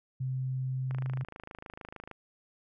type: tone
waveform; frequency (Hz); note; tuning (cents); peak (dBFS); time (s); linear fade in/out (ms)
sine; 130.2; C3; -8; -30; 0.2-1.24; 10
type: click train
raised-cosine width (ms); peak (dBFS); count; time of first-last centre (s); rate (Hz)
0.5; -28; 33; 0.91-2.113; 26.6
effects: none